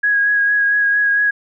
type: tone with vibrato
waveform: sine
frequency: 1654 Hz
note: G#6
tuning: 8 cents flat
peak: -12 dBFS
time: 0.03-1.31 s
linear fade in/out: 10 ms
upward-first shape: sine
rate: 4.4 Hz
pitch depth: 19 cents each way
effects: none